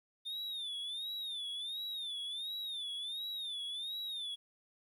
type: tone with vibrato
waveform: triangle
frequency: 3609 Hz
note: A7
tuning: 43 cents sharp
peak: -37 dBFS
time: 0.25-4.36 s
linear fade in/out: 20 ms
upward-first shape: sine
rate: 1.4 Hz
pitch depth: 130 cents each way
effects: 12-bit